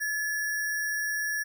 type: tone with sample-and-hold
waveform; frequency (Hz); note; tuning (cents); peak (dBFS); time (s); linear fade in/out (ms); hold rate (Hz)
sine; 1716; A6; -44; -27; 0-1.44; 20; 7350
effects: none